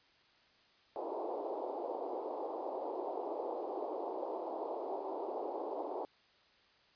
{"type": "band-pass noise", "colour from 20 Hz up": "pink", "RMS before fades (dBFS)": -40, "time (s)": [0.96, 6.05], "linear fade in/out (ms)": 0, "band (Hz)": [330, 930], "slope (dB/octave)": 48, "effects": ["white hiss -67 dBFS RMS until 6.95 s", "resampled to 11025 Hz"]}